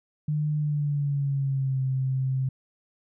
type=tone with pitch glide; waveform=sine; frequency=150.6 to 131.86 Hz; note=D3 to C3; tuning=+44 to +14 cents; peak=-23 dBFS; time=0.28-2.49 s; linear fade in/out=5 ms; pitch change=-230 cents; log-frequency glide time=0.56-1.81 s; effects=none